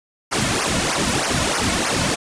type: noise with flanger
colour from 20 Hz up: pink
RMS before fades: -20 dBFS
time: 0.31-2.16 s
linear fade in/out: 20 ms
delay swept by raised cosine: 0.25 to 2.55 ms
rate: 3.2 Hz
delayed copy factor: -1
effects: resampled to 22050 Hz